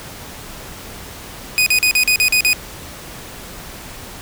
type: tone bursts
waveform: sawtooth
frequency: 2489 Hz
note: D#7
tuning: in tune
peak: -8 dBFS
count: 8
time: 1.58-2.531 s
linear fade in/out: 0 ms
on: 83 ms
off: 41 ms
effects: pink hiss -34 dBFS RMS until 4.21 s